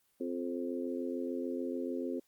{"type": "harmonic tone with a mistuned harmonic", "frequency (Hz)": 86.8, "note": "F2", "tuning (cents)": -10, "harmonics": [3, 4, 5, 6], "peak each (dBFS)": [-37, -39, -41, -43], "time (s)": [0.2, 2.2], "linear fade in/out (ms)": 10, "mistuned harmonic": 6, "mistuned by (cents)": 26, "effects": ["white hiss -73 dBFS RMS until 2.27 s", "Opus 32 kbps"]}